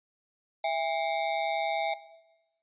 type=ring-modulated tone; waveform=square; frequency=734 Hz; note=F#5; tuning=14 cents flat; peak=-24 dBFS; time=0.64-1.94 s; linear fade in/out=5 ms; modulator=75 Hz; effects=noise-tail reverb RT60 1.0 s tail -17 dB re dry + resampled to 8000 Hz